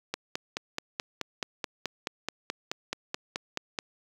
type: click train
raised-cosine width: 0.2 ms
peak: -13 dBFS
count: 18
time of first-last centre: 0.14-3.788 s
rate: 4.66 Hz
effects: high-pass 100 Hz 12 dB/octave + 7-bit